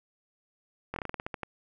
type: slowing click train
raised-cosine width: 0.5 ms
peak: -19 dBFS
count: 11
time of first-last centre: 0.94-1.433 s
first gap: 22 ms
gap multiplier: 1.17
effects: none